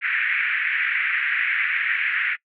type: band-pass noise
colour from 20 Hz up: pink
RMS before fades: -23 dBFS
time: 0.01-2.37 s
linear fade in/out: 50 ms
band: 1600 to 2400 Hz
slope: 48 dB/octave
effects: noise-tail reverb RT60 0.1 s tail -23 dB re dry